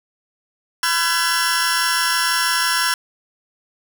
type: tone cluster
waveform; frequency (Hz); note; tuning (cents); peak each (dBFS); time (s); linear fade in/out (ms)
sawtooth; 1002 / 1356 / 1524 / 1681 / 5470; B5 / E6 / G6 / G#6 / F8; +25 / +49 / -49 / +20 / -37; -20; 0.83-2.94; 2
effects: none